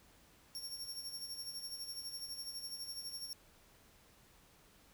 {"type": "tone with tremolo", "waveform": "sawtooth", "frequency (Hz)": 5510, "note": "F8", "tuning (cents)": -24, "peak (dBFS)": -38, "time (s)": [0.55, 3.33], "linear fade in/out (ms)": 0, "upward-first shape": "sine", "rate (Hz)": 12, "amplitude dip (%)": 60, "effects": ["pink hiss -65 dBFS RMS until 4.93 s"]}